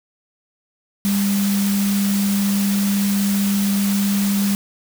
sine tone in noise, 200 Hz, G3, 35 cents sharp, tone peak -16 dBFS, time 1.05-4.55 s, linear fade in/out 0 ms, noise white, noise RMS -27 dBFS, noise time 1.05-4.55 s, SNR +8 dB, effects none

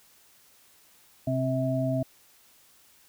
sine tone cluster, 130.6 / 263.7 / 647 Hz, C3 / C4 / E5, -3 / +14 / -32 cents, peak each -28 / -29 / -29 dBFS, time 1.27-2.03 s, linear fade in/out 5 ms, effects white hiss -59 dBFS RMS until 3.08 s

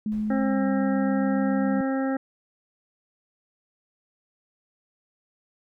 sine tone with pitch glide, 213.3 to 200.2 Hz, G#3 to G3, +46 to +37 cents, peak -24 dBFS, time 0.06-1.81 s, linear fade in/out 2 ms, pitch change -109 cents, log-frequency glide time 0.38-0.63 s
brown noise with exponential decay, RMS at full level -43 dBFS, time 0.12-1.23 s, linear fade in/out 0 ms, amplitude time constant 240 ms
harmonic tone, 267.4 Hz, C4, 38 cents sharp, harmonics 1 / 2 / 3 / 5 / 6 / 7, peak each -24 / -30 / -34 / -38 / -40 / -41 dBFS, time 0.3-2.17 s, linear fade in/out 5 ms
effects none

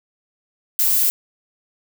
violet noise, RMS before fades -17 dBFS, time 0.79-1.1 s, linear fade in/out 0 ms, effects none

